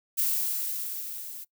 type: noise with level ramp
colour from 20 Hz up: violet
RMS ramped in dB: -25 to -41 dBFS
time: 0.17-1.45 s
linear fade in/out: 20 ms
effects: noise-tail reverb RT60 0.1 s tail -21 dB re dry